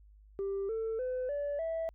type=tone with pitch steps; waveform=sine; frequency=393.6 / 446.9 / 507.5 / 576.3 / 654.4 Hz; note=G4 / A4 / B4 / D5 / E5; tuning=+7 / +27 / +47 / -33 / -13 cents; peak=-30 dBFS; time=0.39-1.89 s; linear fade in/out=0 ms; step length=300 ms; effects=tanh soft clip ceiling -30 dBFS + added 51 Hz sine -55 dBFS peak until 1.94 s